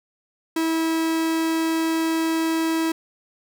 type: tone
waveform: 45% pulse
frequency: 324.7 Hz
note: E4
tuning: 26 cents flat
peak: -20 dBFS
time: 0.56-2.92 s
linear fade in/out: 5 ms
effects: none